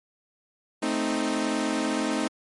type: chord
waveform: sawtooth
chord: A diminished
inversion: none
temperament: equal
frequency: 220 / 261.6 / 311.1 Hz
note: A3 / C4 / Eb4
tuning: 0 / 0 / 0 cents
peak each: -26 / -25 / -24 dBFS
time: 0.82-2.28 s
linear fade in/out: 10 ms
effects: MP3 48 kbps